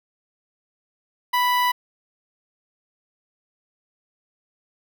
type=tone with notch filter; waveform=sawtooth; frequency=987.8 Hz; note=B5; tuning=in tune; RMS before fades=-20 dBFS; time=1.33-1.72 s; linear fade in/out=10 ms; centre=7300 Hz; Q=0.69; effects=none